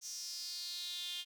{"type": "tone with high-pass filter sweep", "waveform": "sawtooth", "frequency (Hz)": 353.7, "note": "F4", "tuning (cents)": 22, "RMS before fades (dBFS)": -43, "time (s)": [0.01, 1.25], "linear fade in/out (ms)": 50, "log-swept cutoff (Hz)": [6000, 3200], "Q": 6.2, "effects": []}